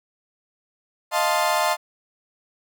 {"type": "chord", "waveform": "35% pulse", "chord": "F dominant seventh", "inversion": "third", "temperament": "equal", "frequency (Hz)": [622.3, 698.5, 880, 1046.5], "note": ["Eb5", "F5", "A5", "C6"], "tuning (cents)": [0, 0, 0, 0], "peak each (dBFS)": -23, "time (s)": [1.11, 1.77], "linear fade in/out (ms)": 50, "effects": []}